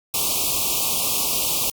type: band-stop noise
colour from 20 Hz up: white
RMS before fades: -22 dBFS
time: 0.14-1.7 s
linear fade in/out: 2 ms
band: 1200 to 2400 Hz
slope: 96 dB/octave
effects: Opus 48 kbps